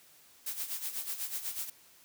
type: noise with tremolo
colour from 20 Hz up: blue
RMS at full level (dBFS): -35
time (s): 0.46-1.7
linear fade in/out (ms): 5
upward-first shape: sine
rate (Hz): 8.1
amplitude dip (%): 70
effects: white hiss -60 dBFS RMS until 2.04 s + high-pass 60 Hz 12 dB/octave